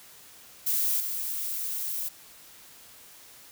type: noise with level steps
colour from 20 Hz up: violet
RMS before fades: -26 / -32 dBFS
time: 0.66-2.09 s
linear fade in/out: 10 ms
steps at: 1 s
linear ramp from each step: 2 ms
effects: white hiss -51 dBFS RMS until 3.51 s